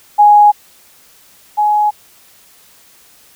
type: tone pair in turn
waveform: sine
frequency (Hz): 830.6 / 839.3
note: G#5 / G#5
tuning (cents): 0 / +18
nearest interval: unison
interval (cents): 18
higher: second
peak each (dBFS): -3 / -9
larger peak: first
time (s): 0.18-0.52 / 1.57-1.91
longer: neither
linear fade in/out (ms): 20
effects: white hiss -46 dBFS RMS until 3.35 s